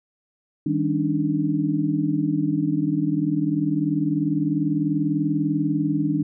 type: tone cluster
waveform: sine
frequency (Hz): 157.2 / 197.8 / 280.7 / 300.9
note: D#3 / G3 / C#4 / D4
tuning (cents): +18 / +16 / +22 / +42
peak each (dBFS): -25 / -29 / -25 / -23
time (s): 0.66-6.23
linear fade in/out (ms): 5
effects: none

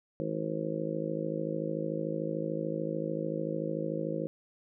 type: harmonic tone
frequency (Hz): 53.5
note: A1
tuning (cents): -48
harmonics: 3 / 4 / 5 / 6 / 7 / 8 / 9 / 10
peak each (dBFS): -37 / -40 / -47 / -37 / -41 / -47 / -38 / -37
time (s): 0.2-4.27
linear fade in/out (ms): 0
effects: none

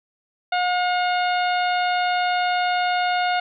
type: harmonic tone with a mistuned harmonic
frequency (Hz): 720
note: F#5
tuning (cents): -47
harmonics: 1 / 2 / 3 / 4 / 5 / 6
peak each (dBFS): -20 / -26 / -30 / -32 / -34 / -36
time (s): 0.52-3.4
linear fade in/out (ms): 5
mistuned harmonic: 4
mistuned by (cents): -19
effects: none

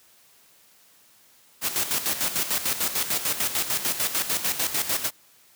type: noise with tremolo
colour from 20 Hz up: white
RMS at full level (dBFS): -24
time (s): 1.61-5.11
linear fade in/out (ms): 50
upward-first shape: square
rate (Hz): 6.7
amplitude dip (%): 65
effects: white hiss -57 dBFS RMS until 5.55 s + high-pass 80 Hz 12 dB/octave

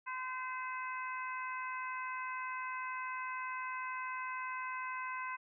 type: harmonic tone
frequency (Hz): 513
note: C5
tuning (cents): -34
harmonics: 2 / 3 / 4 / 5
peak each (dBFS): -40 / -44 / -46 / -48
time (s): 0.06-5.37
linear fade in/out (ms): 20
effects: none

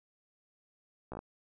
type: slowing click train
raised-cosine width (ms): 1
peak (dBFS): -27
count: 5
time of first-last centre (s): 1.12-1.191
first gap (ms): 15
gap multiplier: 1.11
effects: none

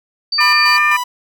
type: tone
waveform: sine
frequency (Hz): 4612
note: D8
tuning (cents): -32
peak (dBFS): -15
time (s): 0.32-0.77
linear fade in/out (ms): 5
type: harmonic tone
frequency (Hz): 599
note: D5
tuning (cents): +34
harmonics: 2 / 3 / 4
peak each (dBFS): -15 / -15 / -15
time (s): 0.38-0.97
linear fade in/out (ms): 10
type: tone with tremolo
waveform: 45% pulse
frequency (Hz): 987.8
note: B5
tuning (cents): 0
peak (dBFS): -18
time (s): 0.4-1.04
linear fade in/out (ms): 10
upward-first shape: square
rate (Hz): 3.9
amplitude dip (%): 60
effects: none

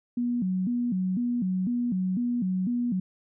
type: tone with vibrato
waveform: sine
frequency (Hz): 211.8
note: G#3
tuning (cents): +34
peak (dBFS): -24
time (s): 0.17-3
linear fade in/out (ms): 5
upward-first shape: square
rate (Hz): 2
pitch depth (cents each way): 230
effects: none

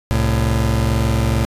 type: tone pair together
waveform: 30% pulse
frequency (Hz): 66.94 / 111.6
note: C2 / A2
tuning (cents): +40 / +25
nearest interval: major sixth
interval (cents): 885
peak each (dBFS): -15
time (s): 0.11-1.45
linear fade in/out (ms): 0
effects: resampled to 32000 Hz

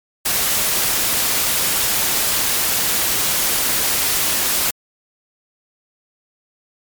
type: noise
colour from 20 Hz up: white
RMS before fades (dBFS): -18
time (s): 0.25-4.71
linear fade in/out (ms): 10
effects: MP3 96 kbps

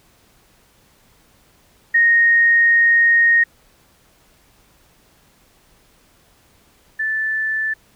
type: tone pair in turn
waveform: sine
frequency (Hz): 1861 / 1756.6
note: A#6 / A6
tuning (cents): -3 / -3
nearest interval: minor second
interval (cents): 100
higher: first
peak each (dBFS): -10 / -18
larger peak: first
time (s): 1.94-3.44 / 6.99-7.74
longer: first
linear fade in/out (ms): 10
effects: pink hiss -55 dBFS RMS until 7.95 s

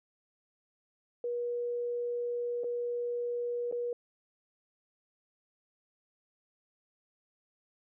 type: tone with dropouts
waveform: sine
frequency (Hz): 481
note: B4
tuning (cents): -46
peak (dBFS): -31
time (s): 1.24-3.93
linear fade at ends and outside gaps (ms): 2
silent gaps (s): 2.636-2.642 / 3.714-3.724
effects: none

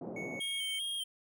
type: band-pass noise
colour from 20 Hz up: pink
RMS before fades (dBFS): -42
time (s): 0.01-0.4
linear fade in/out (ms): 5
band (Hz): 160 to 690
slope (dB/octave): 24
type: tone with tremolo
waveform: triangle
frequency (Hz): 2217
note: C#7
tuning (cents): 0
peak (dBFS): -38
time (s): 0.16-0.79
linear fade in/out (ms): 5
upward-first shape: triangle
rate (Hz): 5.5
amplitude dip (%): 35
type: tone with vibrato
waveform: square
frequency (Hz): 3190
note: G7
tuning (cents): +30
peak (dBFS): -35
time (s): 0.4-1.04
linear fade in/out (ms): 10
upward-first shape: square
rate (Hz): 2.5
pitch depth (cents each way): 30
effects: none

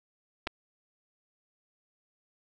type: clicks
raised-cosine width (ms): 0.3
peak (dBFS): -18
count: 2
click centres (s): 0.47 / 0.473
effects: none

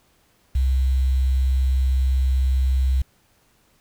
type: tone with quantisation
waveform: sine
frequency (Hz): 65.41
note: C2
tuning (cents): 0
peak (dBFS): -16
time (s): 0.55-3.02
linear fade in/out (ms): 5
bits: 7
effects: pink hiss -61 dBFS RMS until 3.8 s

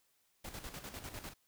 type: noise with tremolo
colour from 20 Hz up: pink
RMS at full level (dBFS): -45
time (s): 0.44-1.34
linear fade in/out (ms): 10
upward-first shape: square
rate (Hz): 10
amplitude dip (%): 60
effects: white hiss -75 dBFS RMS until 1.47 s

